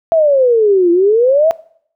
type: exponential two-way sweep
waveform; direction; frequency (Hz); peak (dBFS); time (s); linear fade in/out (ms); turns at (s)
sine; down then up; 671 to 337.8 to 671; -7; 0.12-1.51; 0; 0.91
effects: noise-tail reverb RT60 0.6 s tail -22 dB re dry